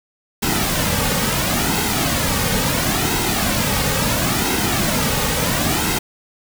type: noise with flanger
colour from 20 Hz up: pink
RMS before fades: -19 dBFS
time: 0.42-5.99 s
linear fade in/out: 10 ms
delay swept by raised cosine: 1.7 to 3 ms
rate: 0.73 Hz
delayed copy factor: -0.6
effects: none